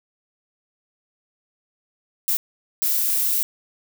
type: noise bursts at uneven times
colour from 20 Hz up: violet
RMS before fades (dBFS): -21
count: 2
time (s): 2.28-2.37 / 2.82-3.43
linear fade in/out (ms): 0
effects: none